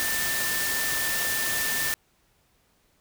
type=tone in noise; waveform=sine; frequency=1782 Hz; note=A6; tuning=22 cents sharp; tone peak=-29 dBFS; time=0-1.94 s; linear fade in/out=0 ms; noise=white; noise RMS=-28 dBFS; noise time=0-1.94 s; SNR=-4 dB; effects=pink hiss -66 dBFS RMS until 3 s